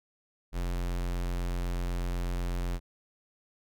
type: tone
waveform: square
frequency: 44.04 Hz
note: F1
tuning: 15 cents sharp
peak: -30 dBFS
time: 0.52-2.8 s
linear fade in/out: 50 ms
effects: none